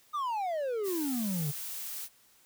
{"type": "exponential sweep", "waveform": "triangle", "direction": "down", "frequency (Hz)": [1242, 138.59], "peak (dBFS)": -28, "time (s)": [0.13, 1.52], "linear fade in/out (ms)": 20}
{"type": "noise", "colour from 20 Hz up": "blue", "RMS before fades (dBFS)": -39, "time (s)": [0.83, 2.09], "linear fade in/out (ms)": 50}
{"effects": ["white hiss -63 dBFS RMS until 2.45 s"]}